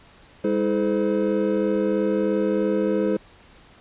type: tone cluster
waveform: triangle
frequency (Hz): 202.4 / 323.1 / 428.9 / 512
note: G#3 / E4 / A4 / C5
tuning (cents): -44 / -35 / -44 / -38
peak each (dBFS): -23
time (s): 0.44-3.17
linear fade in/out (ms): 5
effects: pink hiss -51 dBFS RMS until 3.8 s + resampled to 8000 Hz